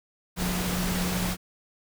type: tone in noise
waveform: sine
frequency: 180.4 Hz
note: F#3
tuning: 44 cents flat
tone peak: -28 dBFS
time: 0.36-1.37 s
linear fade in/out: 50 ms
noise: pink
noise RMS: -30 dBFS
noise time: 0.36-1.37 s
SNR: -1 dB
effects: none